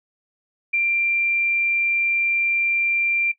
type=tone; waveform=sine; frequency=2370 Hz; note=D7; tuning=15 cents sharp; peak=-17 dBFS; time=0.73-3.32 s; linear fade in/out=10 ms; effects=noise-tail reverb RT60 0.1 s tail -18 dB re dry